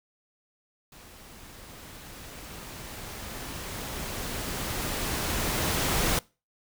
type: noise with level ramp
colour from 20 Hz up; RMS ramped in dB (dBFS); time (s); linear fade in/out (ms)
pink; -50 to -25; 0.92-6.19; 2
effects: noise-tail reverb RT60 0.3 s tail -23 dB re dry